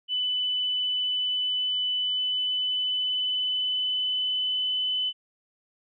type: tone with pitch glide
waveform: sine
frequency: 2995 to 3014 Hz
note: F#7 to F#7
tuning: +20 to +31 cents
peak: -24 dBFS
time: 0.08-5.13 s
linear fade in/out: 50 ms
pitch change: +11 cents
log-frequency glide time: 0.93-4.75 s
effects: none